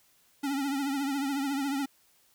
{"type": "tone with vibrato", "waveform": "square", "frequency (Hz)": 277.2, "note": "C#4", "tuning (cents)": 0, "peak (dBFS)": -29, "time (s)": [0.43, 1.86], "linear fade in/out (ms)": 10, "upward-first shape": "triangle", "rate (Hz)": 14, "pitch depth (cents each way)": 84, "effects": ["white hiss -65 dBFS RMS until 2.34 s"]}